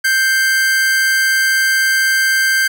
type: tone pair together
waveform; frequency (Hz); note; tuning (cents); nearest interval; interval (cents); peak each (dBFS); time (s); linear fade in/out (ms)
45% pulse; 1568 / 2114; G6 / C7; 0 / +17; perfect fourth; 517; -12 / -23; 0.04-2.68; 10
effects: none